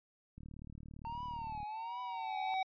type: click train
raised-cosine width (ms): 5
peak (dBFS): -38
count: 48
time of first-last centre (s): 0.38-1.63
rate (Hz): 37.6
type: tone with vibrato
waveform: triangle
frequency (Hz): 907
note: A#5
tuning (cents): -48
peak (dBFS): -38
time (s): 1.05-2.54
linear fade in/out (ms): 0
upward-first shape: triangle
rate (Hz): 1.3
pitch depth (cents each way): 160
type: tone with exponential growth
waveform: square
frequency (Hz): 759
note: F#5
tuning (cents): +44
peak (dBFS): -32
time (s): 1.11-2.63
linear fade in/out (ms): 5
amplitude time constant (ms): 330
effects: resampled to 11025 Hz